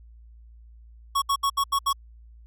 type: tone bursts at uneven times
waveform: square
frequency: 1108.7 Hz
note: C#6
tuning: in tune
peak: -21 dBFS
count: 6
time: 1.15-1.22 / 1.29-1.36 / 1.43-1.5 / 1.57-1.64 / 1.72-1.79 / 1.86-1.93 s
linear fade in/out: 10 ms
effects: added 57 Hz sine -46 dBFS peak until 2.46 s + AAC 64 kbps